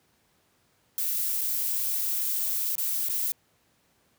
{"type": "noise with dropouts", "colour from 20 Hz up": "violet", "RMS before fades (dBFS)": -28, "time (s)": [0.98, 3.32], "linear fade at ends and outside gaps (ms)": 0, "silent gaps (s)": [[1.411, 1.415], [2.754, 2.781], [3.086, 3.097]], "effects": ["pink hiss -67 dBFS RMS until 4.18 s", "high-pass 80 Hz 12 dB/octave"]}